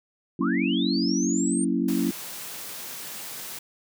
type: chord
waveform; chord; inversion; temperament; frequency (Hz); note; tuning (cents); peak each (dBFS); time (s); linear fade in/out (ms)
sine; F# dominant seventh; none; equal; 185 / 233.1 / 277.2 / 329.6; F#3 / A#3 / C#4 / E4; 0 / 0 / 0 / 0; -28 / -27 / -26 / -28; 0.39-2.11; 5
type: linear sweep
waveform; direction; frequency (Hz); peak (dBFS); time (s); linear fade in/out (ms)
sine; up; 987.8 to 8930; -29; 0.41-1.65; 10
type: high-pass noise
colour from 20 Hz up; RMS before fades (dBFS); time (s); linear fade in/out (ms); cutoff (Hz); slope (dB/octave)
white; -37; 1.88-3.59; 5; 110; 96
effects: none